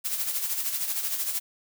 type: noise with tremolo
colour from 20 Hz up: blue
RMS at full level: -27 dBFS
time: 0.04-1.4 s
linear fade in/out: 20 ms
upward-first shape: sine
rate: 13 Hz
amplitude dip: 55%
effects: none